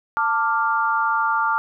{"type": "chord", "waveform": "sine", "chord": "D minor", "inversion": "second", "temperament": "equal with one note detuned", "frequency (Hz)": [891.8, 1174.7, 1396.9], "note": ["A5", "D6", "F6"], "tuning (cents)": [23, 0, 0], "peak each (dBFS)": -22, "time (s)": [0.17, 1.58], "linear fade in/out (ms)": 0, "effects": []}